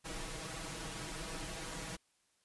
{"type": "noise with comb filter", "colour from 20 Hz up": "pink", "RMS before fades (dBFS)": -43, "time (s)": [0.04, 1.97], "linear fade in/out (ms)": 20, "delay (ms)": 6.2, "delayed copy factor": 1, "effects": ["white hiss -75 dBFS RMS until 2.44 s", "resampled to 24000 Hz"]}